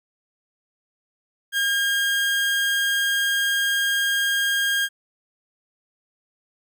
30% pulse tone, 1616 Hz, G#6, 48 cents flat, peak -17 dBFS, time 1.52-4.89 s, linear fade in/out 50 ms, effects none

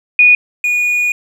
sine / triangle tone pair in turn, 2462 / 2452 Hz, D#7 / D#7, -19 / -26 cents, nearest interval unison, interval 7 cents, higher first, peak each -4 / -10 dBFS, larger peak first, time 0.19-0.35 / 0.64-1.12 s, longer second, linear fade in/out 2 ms, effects none

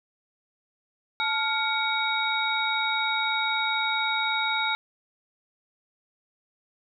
sine tone cluster, 876 / 1401 / 2244 / 3774 Hz, A5 / F6 / C#7 / A#7, -8 / +5 / +21 / +21 cents, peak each -29 dBFS, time 1.2-4.75 s, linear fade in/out 0 ms, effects none

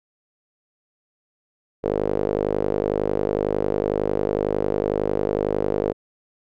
sawtooth tone with band-pass filter, 51 Hz, G#1, 31 cents flat, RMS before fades -23 dBFS, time 1.83-5.93 s, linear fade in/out 20 ms, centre 460 Hz, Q 3.5, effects none

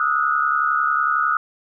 sine tone cluster, 1231 / 1302 / 1444 Hz, D#6 / E6 / F#6, -19 / -22 / -43 cents, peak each -21 dBFS, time 0-1.37 s, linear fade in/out 2 ms, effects none

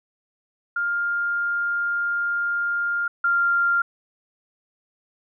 sine tone pair in turn, 1404 / 1392.7 Hz, F6 / F6, +9 / -5 cents, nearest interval unison, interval 14 cents, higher first, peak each -21 / -17 dBFS, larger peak second, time 0.76-3.08 / 3.24-3.82 s, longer first, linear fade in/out 5 ms, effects none

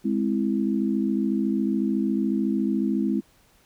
sine chord, Ab augmented, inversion none, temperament equal, 207.7 / 261.6 / 329.6 Hz, Ab3 / C4 / E4, 0 / 0 / 0 cents, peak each -24 / -26 / -27 dBFS, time 0.04-3.21 s, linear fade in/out 20 ms, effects pink hiss -60 dBFS RMS until 3.65 s

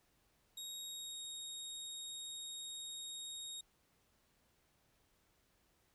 25% pulse tone with pitch glide, 3771 to 3747 Hz, A#7 to A#7, +19 to +8 cents, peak -40 dBFS, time 0.57-3.61 s, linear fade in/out 5 ms, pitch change -11 cents, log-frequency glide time 0.83-1.23 s, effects pink hiss -75 dBFS RMS until 5.94 s

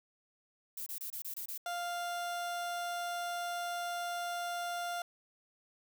violet noise bursts, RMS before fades -41 dBFS, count 7, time 0.77-1.578 s, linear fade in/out 5 ms, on 94 ms, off 25 ms
30% pulse tone, 698.5 Hz, F5, in tune, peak -33 dBFS, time 1.66-5.02 s, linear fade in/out 2 ms
effects none

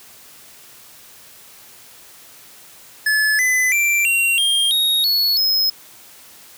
square tone with pitch steps, 1722 / 2013 / 2352 / 2749 / 3213 / 3756 / 4390 / 5130 Hz, A6 / B6 / D7 / F7 / G7 / A#7 / C#8 / E8, -38 / +33 / +2 / -28 / +42 / +12 / -18 / -48 cents, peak -15 dBFS, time 3.06-5.7 s, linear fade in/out 5 ms, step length 330 ms, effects white hiss -44 dBFS RMS until 6.57 s + high-pass 60 Hz 12 dB/octave

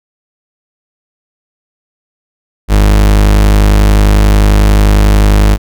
40% pulse tone, 51.2 Hz, G#1, 24 cents flat, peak -3 dBFS, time 2.68-5.58 s, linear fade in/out 50 ms, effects none

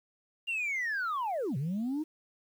sine linear two-way sweep, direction down then up, 2822 to 124.9 to 320.4 Hz, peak -28 dBFS, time 0.47-2.04 s, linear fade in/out 20 ms, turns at 1.57 s, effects tanh soft clip ceiling -28 dBFS + 10-bit

